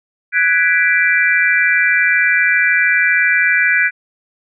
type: chord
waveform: sine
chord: G# half-diminished seventh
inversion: third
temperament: equal with one note detuned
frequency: 1488.6 / 1661.2 / 1975.5 / 2349 Hz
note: F#6 / G#6 / B6 / D7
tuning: +10 / 0 / 0 / 0 cents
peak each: -16 dBFS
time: 0.32-3.91 s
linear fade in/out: 50 ms
effects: none